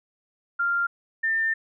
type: tone pair in turn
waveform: sine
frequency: 1393 / 1797.8 Hz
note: F6 / A6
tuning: -5 / +37 cents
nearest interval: major third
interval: 442 cents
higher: second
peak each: -21 dBFS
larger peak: neither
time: 0.59-0.87 / 1.23-1.54 s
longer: second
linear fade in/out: 10 ms
effects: none